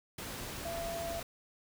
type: tone in noise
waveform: sine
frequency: 674 Hz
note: E5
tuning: 38 cents sharp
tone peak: -37 dBFS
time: 0.65-1.2 s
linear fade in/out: 5 ms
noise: pink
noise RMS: -42 dBFS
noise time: 0.18-1.23 s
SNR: +2 dB
effects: none